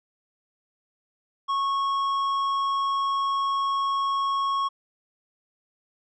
triangle tone with tanh clipping, 1100 Hz, C#6, 14 cents flat, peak -24 dBFS, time 1.48-4.69 s, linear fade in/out 20 ms, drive 12 dB, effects none

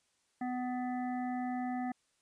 harmonic tone, 250 Hz, B3, 21 cents sharp, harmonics 1 / 3 / 5 / 7 / 8, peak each -35 / -38 / -52 / -51 / -52 dBFS, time 0.41-1.92 s, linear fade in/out 5 ms, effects white hiss -75 dBFS RMS until 2.21 s + resampled to 22050 Hz

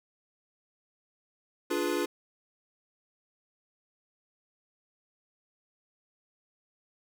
square chord, D diminished seventh, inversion none, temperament equal with one note detuned, 293.7 / 349.2 / 419.2 / 493.9 Hz, D4 / F4 / Ab4 / Cb5, 0 / 0 / +16 / 0 cents, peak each -34 / -32 / -35 / -36 dBFS, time 1.7-2.06 s, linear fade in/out 10 ms, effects none

